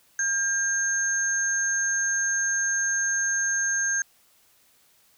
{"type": "tone pair together", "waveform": "sine", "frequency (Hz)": [1600, 6400], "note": ["G6", "G8"], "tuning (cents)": [35, 35], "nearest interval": "2 octaves", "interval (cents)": 2400, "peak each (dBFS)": -25, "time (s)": [0.19, 4.02], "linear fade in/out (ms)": 2, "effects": ["white hiss -61 dBFS RMS until 5.17 s"]}